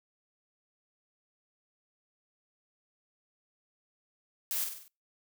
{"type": "noise with echo", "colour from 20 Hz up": "blue", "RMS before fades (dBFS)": -33, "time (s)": [4.51, 4.64], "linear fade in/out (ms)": 0, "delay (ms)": 48, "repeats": 5, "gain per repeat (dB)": -5, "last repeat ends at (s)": 4.88, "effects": ["noise-tail reverb RT60 0.3 s tail -26 dB re dry"]}